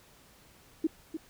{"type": "tone with echo", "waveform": "sine", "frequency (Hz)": 319.3, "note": "D#4", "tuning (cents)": 45, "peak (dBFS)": -23, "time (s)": [0.84, 0.87], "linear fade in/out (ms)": 5, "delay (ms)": 300, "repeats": 1, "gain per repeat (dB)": -9, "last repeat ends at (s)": 1.17, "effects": ["pink hiss -59 dBFS RMS until 1.29 s"]}